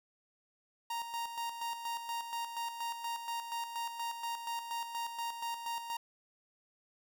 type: tone with tremolo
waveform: 45% pulse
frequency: 932.3 Hz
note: A#5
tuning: in tune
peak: -35 dBFS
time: 0.9-5.97 s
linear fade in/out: 5 ms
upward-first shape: square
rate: 4.2 Hz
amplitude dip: 55%
effects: 11-bit